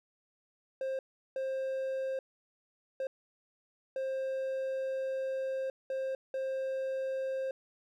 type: tone bursts at uneven times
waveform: triangle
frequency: 530 Hz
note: C5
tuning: 22 cents sharp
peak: -30 dBFS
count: 6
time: 0.81-0.99 / 1.36-2.19 / 3-3.07 / 3.96-5.7 / 5.9-6.15 / 6.34-7.51 s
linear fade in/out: 2 ms
effects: none